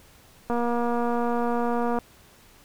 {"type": "click train", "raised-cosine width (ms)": 1, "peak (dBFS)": -14, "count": 355, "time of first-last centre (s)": [0.5, 1.987], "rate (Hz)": 238, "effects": ["pink hiss -54 dBFS RMS until 2.64 s"]}